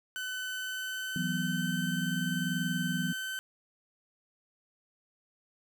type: tone with pitch glide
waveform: 30% pulse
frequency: 1512 to 1534 Hz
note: F#6 to G6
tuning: +37 to -38 cents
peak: -32 dBFS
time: 0.16-3.39 s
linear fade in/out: 0 ms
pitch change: +25 cents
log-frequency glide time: 0.44-1.77 s
type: chord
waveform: sine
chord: E suspended second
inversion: none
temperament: just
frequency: 164.81 / 185.42 / 247.2 Hz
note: E3 / F#3 / B3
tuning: 0 / +4 / +2 cents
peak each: -34 / -34 / -36 dBFS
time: 1.16-3.13 s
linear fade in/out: 2 ms
effects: none